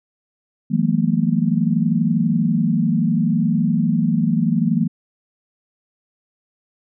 sine tone cluster, 162 / 182.4 / 214.3 / 234.9 Hz, E3 / F#3 / A3 / A#3, -30 / -24 / -45 / +13 cents, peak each -20 / -21 / -21 / -20 dBFS, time 0.7-4.88 s, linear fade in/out 20 ms, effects none

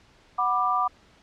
sine chord, B minor, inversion second, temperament just, 740.8 / 987.8 / 1185.3 Hz, F#5 / B5 / D6, +2 / 0 / +16 cents, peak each -27 / -28 / -23 dBFS, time 0.38-0.88 s, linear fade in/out 10 ms, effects pink hiss -57 dBFS RMS until 1.22 s + low-pass 5000 Hz 12 dB/octave

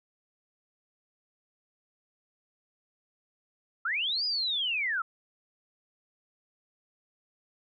sine linear two-way sweep, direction up then down, 1278 to 5000 to 1278 Hz, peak -27 dBFS, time 3.85-5.02 s, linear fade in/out 5 ms, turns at 4.25 s, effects none

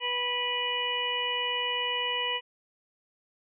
harmonic tone, 490.2 Hz, B4, 13 cents flat, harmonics 1 / 2 / 4 / 5 / 6, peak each -37 / -34 / -35 / -36 / -30 dBFS, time 0-2.41 s, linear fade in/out 50 ms, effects none

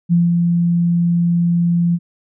sine tone with ADSR envelope, 171.8 Hz, F3, 28 cents flat, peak -9 dBFS, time 0.09-1.99 s, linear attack 34 ms, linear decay 180 ms, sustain -3 dB, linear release 47 ms, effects none

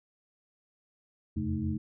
sine tone cluster, 83.2 / 89.5 / 135 / 216 / 312 Hz, E2 / F2 / C#3 / A3 / D#4, +17 / +43 / -45 / -32 / +5 cents, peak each -37 / -35 / -36 / -33 / -37 dBFS, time 1.36-1.78 s, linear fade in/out 10 ms, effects none

